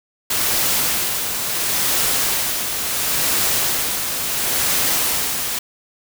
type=noise with tremolo; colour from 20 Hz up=white; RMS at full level=-18 dBFS; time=0.3-5.59 s; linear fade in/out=5 ms; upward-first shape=sine; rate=0.72 Hz; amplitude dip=45%; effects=none